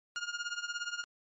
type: tone with tremolo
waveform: sawtooth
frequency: 1420 Hz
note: F6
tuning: 28 cents sharp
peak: -28 dBFS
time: 0.16-1.04 s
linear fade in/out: 0 ms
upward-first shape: triangle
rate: 17 Hz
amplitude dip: 90%
effects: MP3 32 kbps